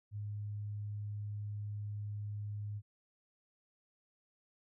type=tone; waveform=sine; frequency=103.83 Hz; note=G#2; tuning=in tune; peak=-38 dBFS; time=0.11-2.82 s; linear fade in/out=50 ms; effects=none